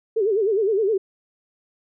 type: tone with vibrato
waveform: sine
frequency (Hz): 415.3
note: G#4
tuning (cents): 0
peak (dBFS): -17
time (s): 0.16-0.98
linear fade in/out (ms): 10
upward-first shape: sine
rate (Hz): 9.7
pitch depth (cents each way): 160
effects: none